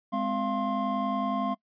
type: tone cluster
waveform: triangle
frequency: 207.7 / 258.5 / 689 / 1060 Hz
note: G#3 / C4 / F5 / C6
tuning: 0 / -21 / -24 / +22 cents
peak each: -30 dBFS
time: 0.12-1.55 s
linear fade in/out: 20 ms
effects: noise-tail reverb RT60 0.1 s tail -23 dB re dry + resampled to 11025 Hz